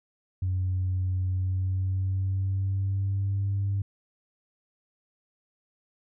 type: tone with pitch glide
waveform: sine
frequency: 92.5 to 99.14 Hz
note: F#2 to G2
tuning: 0 to +20 cents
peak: -23 dBFS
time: 0.42-3.82 s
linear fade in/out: 5 ms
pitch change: +120 cents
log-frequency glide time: 1.27-3.47 s
effects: tanh soft clip ceiling -21 dBFS